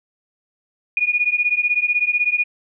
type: beating tone pair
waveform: sine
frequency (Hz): 2442 / 2458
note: D#7 / D#7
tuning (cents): -33 / -22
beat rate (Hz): 16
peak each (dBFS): -19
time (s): 0.97-2.44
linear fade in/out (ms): 2
effects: none